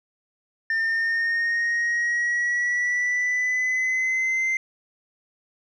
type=exponential sweep; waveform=sine; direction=up; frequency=1800 to 2084 Hz; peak=-18 dBFS; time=0.7-4.57 s; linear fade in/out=2 ms; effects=tanh soft clip ceiling -20 dBFS